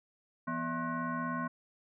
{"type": "tone with frequency modulation", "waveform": "sine", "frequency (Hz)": 659.3, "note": "E5", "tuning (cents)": 0, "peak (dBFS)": -32, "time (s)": [0.47, 1.48], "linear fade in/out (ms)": 10, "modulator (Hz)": 414, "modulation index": 2, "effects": []}